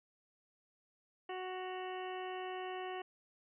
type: harmonic tone with a mistuned harmonic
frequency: 370 Hz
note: F#4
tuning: in tune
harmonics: 1 / 2 / 3 / 4 / 5 / 6 / 7 / 8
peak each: -43 / -44 / -50 / -57 / -51 / -57 / -56 / -54 dBFS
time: 1.29-3.02 s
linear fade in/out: 5 ms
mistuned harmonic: 7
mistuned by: +71 cents
effects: none